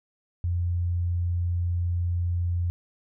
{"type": "tone", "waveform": "sine", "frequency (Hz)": 87.31, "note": "F2", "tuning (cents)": 0, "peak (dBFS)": -23, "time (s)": [0.44, 2.7], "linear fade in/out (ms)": 0, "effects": []}